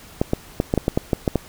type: clicks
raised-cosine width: 2 ms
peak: -4 dBFS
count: 10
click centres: 0.215 / 0.334 / 0.601 / 0.739 / 0.777 / 0.881 / 0.975 / 1.132 / 1.278 / 1.357 s
effects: pink hiss -44 dBFS RMS until 1.48 s